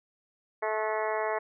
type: harmonic tone with a mistuned harmonic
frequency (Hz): 216.9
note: A3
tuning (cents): -25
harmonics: 2 / 3 / 4 / 5 / 6 / 7 / 8 / 9 / 10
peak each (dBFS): -33 / -32 / -34 / -36 / -43 / -43 / -40 / -40 / -43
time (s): 0.62-1.39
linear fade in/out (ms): 10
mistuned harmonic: 7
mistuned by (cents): -43
effects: none